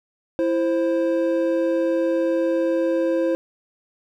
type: tone pair together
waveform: triangle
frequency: 332.5 / 525 Hz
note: E4 / C5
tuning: +15 / +6 cents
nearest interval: minor sixth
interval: 791 cents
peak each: -19 dBFS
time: 0.39-3.35 s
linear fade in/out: 0 ms
effects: none